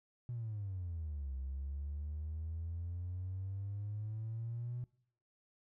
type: exponential two-way sweep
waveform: triangle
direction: down then up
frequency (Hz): 123.47 to 65.3 to 123.47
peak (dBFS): -35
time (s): 0.29-4.84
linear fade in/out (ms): 0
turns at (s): 1.35
effects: noise-tail reverb RT60 0.6 s tail -25 dB re dry + tanh soft clip ceiling -35 dBFS